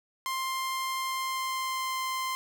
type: tone with pitch glide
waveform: sawtooth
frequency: 1052 to 1043.5 Hz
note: C6 to C6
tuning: +9 to -5 cents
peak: -26 dBFS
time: 0.26-2.35 s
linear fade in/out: 0 ms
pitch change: -14 cents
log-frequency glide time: 1.04-2.02 s
effects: none